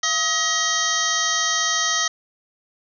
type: harmonic tone with a mistuned harmonic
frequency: 634 Hz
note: D#5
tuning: 32 cents sharp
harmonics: 1 / 2 / 3 / 5 / 6 / 7 / 8 / 9 / 10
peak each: -35 / -26 / -25 / -27 / -29 / -31 / -32 / -26 / -26 dBFS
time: 0.03-2.08 s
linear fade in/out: 5 ms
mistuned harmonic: 1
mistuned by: +140 cents
effects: none